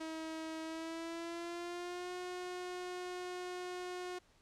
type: tone with pitch glide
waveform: sawtooth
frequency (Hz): 319.8 to 361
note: D#4 to F#4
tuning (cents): +48 to -43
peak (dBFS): -37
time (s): 0-4.19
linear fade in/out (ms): 10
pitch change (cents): +209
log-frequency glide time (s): 0.62-2.13
effects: pink hiss -69 dBFS RMS until 4.41 s + low-pass 8000 Hz 12 dB/octave